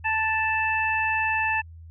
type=harmonic tone; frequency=880 Hz; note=A5; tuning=in tune; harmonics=1 / 2 / 3; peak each=-26 / -26 / -26 dBFS; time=0.04-1.62 s; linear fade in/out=20 ms; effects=added 82 Hz sine -41 dBFS peak until 1.9 s